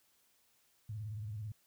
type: tone with vibrato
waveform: sine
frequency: 106.5 Hz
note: G#2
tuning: 44 cents sharp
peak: -39 dBFS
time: 0.89-1.52 s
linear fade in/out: 5 ms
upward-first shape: square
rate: 18 Hz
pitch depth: 88 cents each way
effects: white hiss -72 dBFS RMS until 1.66 s